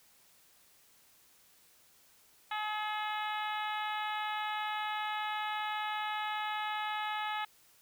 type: harmonic tone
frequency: 425.2 Hz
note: G#4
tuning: 41 cents sharp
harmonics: 2 / 3 / 4 / 5 / 6 / 7 / 8 / 9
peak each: -36 / -40 / -42 / -44 / -46 / -47 / -48 / -49 dBFS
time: 2.51-7.45 s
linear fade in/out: 5 ms
effects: white hiss -64 dBFS RMS until 7.81 s